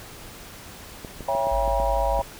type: clicks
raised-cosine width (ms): 2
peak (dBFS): -22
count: 7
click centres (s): 1.048 / 1.207 / 1.351 / 1.47 / 1.678 / 1.8 / 2.192
type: chord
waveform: sine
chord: C# diminished seventh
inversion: none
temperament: just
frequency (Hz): 554.4 / 665.2 / 798.3 / 957.9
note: C#5 / E5 / G5 / Bb5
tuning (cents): 0 / +16 / +31 / +47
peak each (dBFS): -26 / -27 / -27 / -27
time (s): 1.28-2.22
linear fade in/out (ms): 5
type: tone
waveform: sine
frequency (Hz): 51.1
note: G#1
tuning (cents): -27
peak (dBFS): -25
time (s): 1.51-2.21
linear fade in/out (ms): 10
effects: pink hiss -42 dBFS RMS until 2.39 s